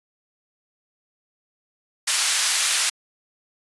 white band-pass noise, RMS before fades -21 dBFS, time 2.07-2.9 s, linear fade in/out 10 ms, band 1300 to 10000 Hz, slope 12 dB/octave, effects resampled to 24000 Hz

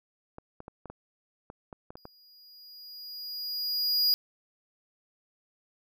clicks, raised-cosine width 1 ms, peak -28 dBFS, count 10, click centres 0.384 / 0.604 / 0.681 / 0.857 / 0.9 / 1.501 / 1.728 / 1.905 / 1.955 / 2.054 s
square tone with exponential growth, 4880 Hz, D#8, 34 cents flat, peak -21 dBFS, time 1.97-4.14 s, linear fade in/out 0 ms, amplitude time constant 470 ms
effects none

